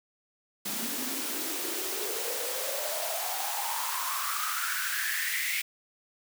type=noise with high-pass filter sweep; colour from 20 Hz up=white; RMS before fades=-32 dBFS; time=0.65-5.62 s; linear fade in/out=10 ms; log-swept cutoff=210 to 2200 Hz; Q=8.1; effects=none